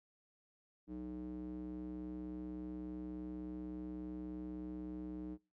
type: tone with band-pass filter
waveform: square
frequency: 61.74 Hz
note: B1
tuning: in tune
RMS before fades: -45 dBFS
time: 0.87-5.38 s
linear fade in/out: 50 ms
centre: 270 Hz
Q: 6.5
effects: noise-tail reverb RT60 0.3 s tail -24 dB re dry